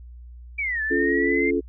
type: exponential two-way sweep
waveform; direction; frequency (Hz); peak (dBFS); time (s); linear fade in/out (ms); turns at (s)
sine; down then up; 2355 to 1727 to 2121; -23; 0.58-1.51; 10; 0.82
type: chord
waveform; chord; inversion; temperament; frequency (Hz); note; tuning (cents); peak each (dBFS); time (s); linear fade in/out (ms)
sine; Db augmented; none; just; 277.2 / 346.5 / 433.1; Db4 / F4 / A4; 0 / -14 / -27; -24; 0.9-1.61; 20
effects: added 60 Hz sine -39 dBFS peak until 1.68 s